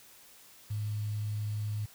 sine tone with quantisation, 105.6 Hz, G#2, 29 cents sharp, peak -31 dBFS, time 0.7-1.86 s, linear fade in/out 10 ms, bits 9, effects white hiss -56 dBFS RMS until 1.94 s

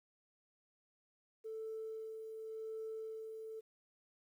sine tone with tremolo, 441.6 Hz, A4, 6 cents sharp, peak -40 dBFS, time 1.44-3.61 s, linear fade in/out 20 ms, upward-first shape sine, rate 0.9 Hz, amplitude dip 40%, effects tanh soft clip ceiling -37 dBFS + 12-bit

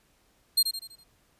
sawtooth tone with echo, 4200 Hz, C8, 6 cents sharp, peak -16 dBFS, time 0.57-0.63 s, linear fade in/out 10 ms, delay 82 ms, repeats 5, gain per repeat -7 dB, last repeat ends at 1.04 s, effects pink hiss -66 dBFS RMS until 1.39 s + resampled to 32000 Hz

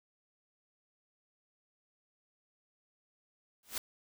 white noise with exponential growth, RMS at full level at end -32 dBFS, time 3.63-3.78 s, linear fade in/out 2 ms, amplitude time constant 31 ms, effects none

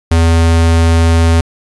square tone, 82.8 Hz, E2, 8 cents sharp, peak -7 dBFS, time 0.11-1.41 s, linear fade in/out 5 ms, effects resampled to 24000 Hz + 7-bit

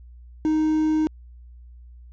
triangle tone with quantisation, 311.1 Hz, D#4, in tune, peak -16 dBFS, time 0.45-1.07 s, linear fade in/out 0 ms, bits 7, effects added 60 Hz sine -42 dBFS peak until 2.12 s + resampled to 16000 Hz

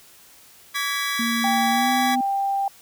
25% pulse chord, G# diminished, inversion second, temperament equal with one note detuned, 1146.5 / 1661.2 / 1975.5 Hz, D6 / G#6 / B6, -42 / 0 / 0 cents, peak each -24 dBFS, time 0.74-2.16 s, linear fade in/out 20 ms
sine tone with pitch glide, 232.7 to 250.8 Hz, A#3 to B3, -3 to +27 cents, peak -23 dBFS, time 1.19-2.21 s, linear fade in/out 5 ms, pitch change +130 cents, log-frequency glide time 1.7-1.9 s
sine tone, 790 Hz, G5, 13 cents sharp, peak -20 dBFS, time 1.44-2.68 s, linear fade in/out 2 ms
effects white hiss -50 dBFS RMS until 2.81 s

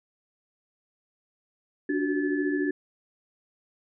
sine tone cluster, 291.3 / 361 / 374.7 / 1729 Hz, D4 / F#4 / F#4 / A6, -14 / -43 / +22 / -31 cents, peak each -26 / -32 / -31 / -34 dBFS, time 1.89-2.71 s, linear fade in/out 5 ms, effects none

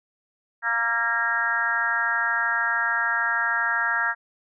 harmonic tone with a mistuned harmonic, 233.1 Hz, A#3, in tune, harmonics 3 / 4 / 5 / 6 / 7 / 8, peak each -35 / -30 / -36 / -27 / -24 / -28 dBFS, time 0.62-4.15 s, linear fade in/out 50 ms, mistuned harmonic 6, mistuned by -33 cents, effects none

